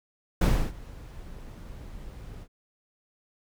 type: noise with ADSR envelope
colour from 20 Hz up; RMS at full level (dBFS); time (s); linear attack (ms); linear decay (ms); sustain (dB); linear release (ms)
brown; -18; 0.41-2.48; 7; 300; -24; 63
effects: none